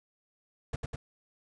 brown noise with echo, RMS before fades -33 dBFS, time 0.73-0.76 s, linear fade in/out 5 ms, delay 100 ms, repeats 2, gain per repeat -2 dB, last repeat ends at 0.96 s, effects resampled to 22050 Hz

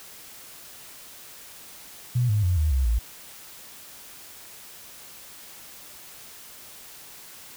sine tone with pitch steps, 122.8 / 105.07 / 89.89 / 76.91 / 65.81 / 56.3 Hz, B2 / G#2 / F#2 / D#2 / C2 / A1, -9 / +21 / -50 / -20 / +11 / +40 cents, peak -19 dBFS, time 2.15-2.99 s, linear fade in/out 10 ms, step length 140 ms, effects white hiss -45 dBFS RMS until 7.56 s

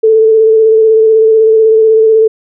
sine tone with vibrato, 441.4 Hz, A4, 5 cents sharp, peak -3 dBFS, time 0.03-2.28 s, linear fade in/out 10 ms, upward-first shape square, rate 16 Hz, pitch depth 17 cents each way, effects none

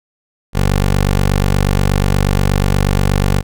15% pulse tone, 48.34 Hz, G1, 23 cents flat, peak -5 dBFS, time 0.53-3.43 s, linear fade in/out 50 ms, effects none

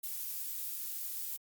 violet noise, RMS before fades -39 dBFS, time 0.03-1.37 s, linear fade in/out 10 ms, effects Opus 48 kbps

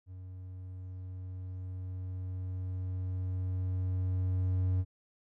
triangle tone with level ramp, 92.4 Hz, F#2, 2 cents flat, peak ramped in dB -41 to -24 dBFS, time 0.06-4.85 s, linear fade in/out 50 ms, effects none

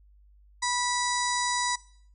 harmonic tone, 981 Hz, B5, 12 cents flat, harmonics 1 / 2 / 4 / 5 / 6 / 7 / 8 / 9, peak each -29 / -32 / -35 / -36 / -37 / -37 / -38 / -39 dBFS, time 0.62-1.76 s, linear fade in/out 10 ms, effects noise-tail reverb RT60 0.6 s tail -20 dB re dry + added 50 Hz sine -54 dBFS peak until 2.14 s

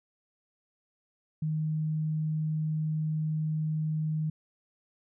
sine tone, 155.56 Hz, D#3, in tune, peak -27 dBFS, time 1.42-4.3 s, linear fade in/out 5 ms, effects none

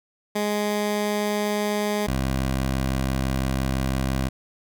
15% pulse tone pair in turn, 208.1 / 65.95 Hz, G#3 / C2, +4 / +14 cents, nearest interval octave + minor sixth, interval 1990 cents, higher first, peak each -16 dBFS, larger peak neither, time 0.35-2.07 / 2.07-4.29 s, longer second, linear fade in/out 10 ms, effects none

